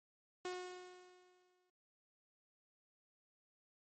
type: tone with exponential decay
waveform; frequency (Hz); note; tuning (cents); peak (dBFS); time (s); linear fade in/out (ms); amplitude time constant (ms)
sawtooth; 363.2; F#4; -32; -36; 0.45-1.7; 2; 270
effects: MP3 32 kbps